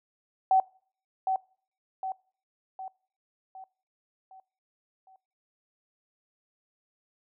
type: tone with echo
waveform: sine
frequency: 760 Hz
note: F#5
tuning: 46 cents sharp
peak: -18 dBFS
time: 0.51-0.6 s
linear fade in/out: 2 ms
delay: 760 ms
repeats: 6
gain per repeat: -6 dB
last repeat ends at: 5.16 s
effects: noise-tail reverb RT60 0.5 s tail -25 dB re dry